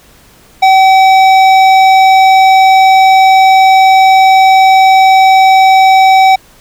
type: tone with hard clipping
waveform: sine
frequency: 764 Hz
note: G5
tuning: 45 cents flat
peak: -4 dBFS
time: 0.62-6.36 s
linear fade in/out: 10 ms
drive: 12 dB
effects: pink hiss -42 dBFS RMS until 6.6 s